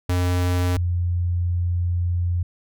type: tone pair in turn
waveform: square / sine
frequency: 89.4 / 87.66 Hz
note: F2 / F2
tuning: +41 / +7 cents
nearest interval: unison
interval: 34 cents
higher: first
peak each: -19 dBFS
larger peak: neither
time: 0.09-0.77 / 0.77-2.43 s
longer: second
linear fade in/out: 5 ms
effects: none